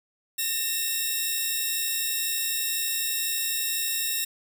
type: tone cluster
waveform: 5% pulse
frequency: 1818 / 2696 / 3808 Hz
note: A#6 / E7 / A#7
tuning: -44 / +38 / +36 cents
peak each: -21 dBFS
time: 0.38-4.25 s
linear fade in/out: 10 ms
effects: none